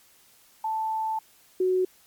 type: tone pair in turn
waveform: sine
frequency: 880 / 370 Hz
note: A5 / F#4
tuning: 0 / 0 cents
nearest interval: octave + minor third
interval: 1500 cents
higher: first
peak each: -25 / -20 dBFS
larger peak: second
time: 0.64-1.19 / 1.6-1.85 s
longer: first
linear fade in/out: 5 ms
effects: white hiss -58 dBFS RMS until 2.06 s + MP3 96 kbps